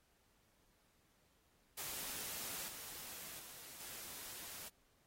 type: noise with level steps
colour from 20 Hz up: white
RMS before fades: -45 / -50 / -54 / -50 dBFS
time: 1.77-4.69 s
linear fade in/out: 10 ms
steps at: 2.68 / 3.39 / 3.8 s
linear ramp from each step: 5 ms
effects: pink hiss -75 dBFS RMS until 5.06 s + AAC 48 kbps